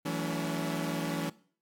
sawtooth chord, F# minor seventh, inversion third, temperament equal with one note detuned, 164.81 / 185 / 220 / 284.3 Hz, E3 / F#3 / A3 / C#4, 0 / 0 / 0 / +44 cents, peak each -31 / -35 / -36 / -31 dBFS, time 0.05-1.3 s, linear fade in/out 10 ms, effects noise-tail reverb RT60 0.5 s tail -21 dB re dry + AAC 64 kbps

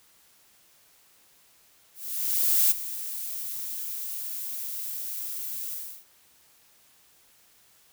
violet noise with ADSR envelope, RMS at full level -20 dBFS, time 1.94-6.05 s, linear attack 770 ms, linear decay 15 ms, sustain -14 dB, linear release 330 ms, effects white hiss -60 dBFS RMS until 7.92 s

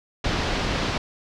pink low-pass noise, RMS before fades -25 dBFS, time 0.24-0.98 s, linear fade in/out 5 ms, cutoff 5100 Hz, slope 24 dB/octave, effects none

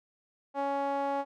sawtooth tone with band-pass filter, 278.8 Hz, C#4, 10 cents sharp, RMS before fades -31 dBFS, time 0.54-1.25 s, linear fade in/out 50 ms, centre 750 Hz, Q 3.4, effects none

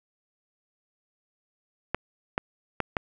clicks, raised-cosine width 0.5 ms, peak -10 dBFS, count 4, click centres 1.946 / 2.379 / 2.803 / 2.968 s, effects none

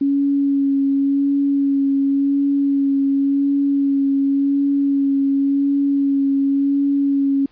sine tone with vibrato, 278.1 Hz, C#4, 6 cents sharp, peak -14 dBFS, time 0.01-7.46 s, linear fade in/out 5 ms, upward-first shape sine, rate 0.91 Hz, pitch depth 16 cents each way, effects pink hiss -57 dBFS RMS until 7.51 s + resampled to 11025 Hz

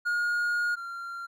triangle tone pair in turn, 1431 / 1381.2 Hz, F6 / F6, +42 / -20 cents, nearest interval minor second, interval 62 cents, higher first, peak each -23 / -33 dBFS, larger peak first, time 0.05-0.76 / 0.76-1.27 s, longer first, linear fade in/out 20 ms, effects none

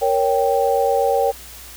sine chord, G diminished, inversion first, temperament equal, 466.2 / 554.4 / 784 Hz, Bb4 / Db5 / G5, 0 / 0 / 0 cents, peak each -19 dBFS, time 0.01-1.32 s, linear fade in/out 20 ms, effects added 60 Hz sine -43 dBFS peak until 1.76 s + white hiss -39 dBFS RMS until 1.76 s

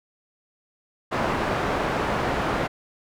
white low-pass noise, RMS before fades -25 dBFS, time 1.11-2.68 s, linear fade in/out 20 ms, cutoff 1100 Hz, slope 12 dB/octave, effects none

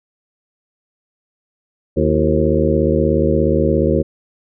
harmonic tone with a mistuned harmonic, 76.9 Hz, D#2, 20 cents flat, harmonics 1 / 2 / 3 / 4 / 5 / 6 / 7, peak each -20 / -20 / -20 / -20 / -20 / -20 / -20 dBFS, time 1.96-4.03 s, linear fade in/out 20 ms, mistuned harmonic 4, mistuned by +120 cents, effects none

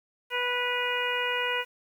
harmonic tone with a mistuned harmonic, 491.5 Hz, B4, 8 cents flat, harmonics 1 / 2 / 3 / 4 / 5 / 6, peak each -33 / -33 / -33 / -33 / -33 / -33 dBFS, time 0.3-1.65 s, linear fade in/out 50 ms, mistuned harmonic 6, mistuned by -41 cents, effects 9-bit

